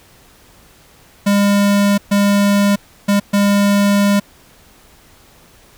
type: tone bursts at uneven times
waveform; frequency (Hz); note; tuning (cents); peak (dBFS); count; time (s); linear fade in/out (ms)
square; 201.9; G#3; -49; -11; 4; 1.26-1.98 / 2.11-2.76 / 3.08-3.2 / 3.33-4.2; 10
effects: pink hiss -47 dBFS RMS until 5.77 s